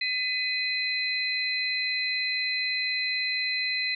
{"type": "tone cluster", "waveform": "sine", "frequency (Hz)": [2014, 2498, 4071], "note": ["B6", "D#7", "C8"], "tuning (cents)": [33, 6, -48], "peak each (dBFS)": [-30, -31, -29], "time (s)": [0.01, 3.95], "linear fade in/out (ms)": 5, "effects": []}